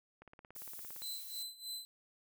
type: click train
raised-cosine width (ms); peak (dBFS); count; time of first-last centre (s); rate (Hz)
0.5; -39; 15; 0.22-1.02; 17.5
type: noise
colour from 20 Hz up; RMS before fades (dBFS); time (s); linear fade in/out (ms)
violet; -48; 0.55-1.43; 5
type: tone with tremolo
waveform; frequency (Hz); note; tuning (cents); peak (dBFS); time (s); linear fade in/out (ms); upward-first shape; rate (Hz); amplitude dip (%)
sawtooth; 4036; B7; +37; -37; 1.02-1.85; 0; sine; 3.2; 85
effects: none